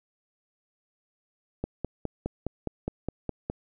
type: click train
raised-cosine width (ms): 2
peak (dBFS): -16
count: 10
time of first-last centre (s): 1.64-3.5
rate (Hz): 4.84
effects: none